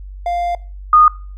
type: tone pair in turn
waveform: triangle / sine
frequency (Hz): 698.5 / 1230.2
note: F5 / D#6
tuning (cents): 0 / -20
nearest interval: minor seventh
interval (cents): 980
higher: second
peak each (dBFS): -14 / -5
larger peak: second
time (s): 0.26-0.55 / 0.93-1.08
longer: first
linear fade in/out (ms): 2
effects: noise-tail reverb RT60 0.4 s tail -22 dB re dry + added 48 Hz sine -29 dBFS peak until 1.37 s